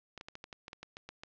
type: clicks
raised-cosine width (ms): 0.2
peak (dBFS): -27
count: 12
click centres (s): 0.177 / 0.211 / 0.285 / 0.354 / 0.441 / 0.528 / 0.681 / 0.731 / 0.83 / 0.969 / 1.09 / 1.235
effects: low-pass 5000 Hz 12 dB/octave